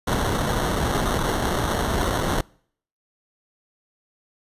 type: noise with sample-and-hold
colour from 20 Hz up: pink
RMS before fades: -23 dBFS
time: 0.07-2.41 s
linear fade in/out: 5 ms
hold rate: 2450 Hz
effects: noise-tail reverb RT60 0.6 s tail -26 dB re dry + resampled to 32000 Hz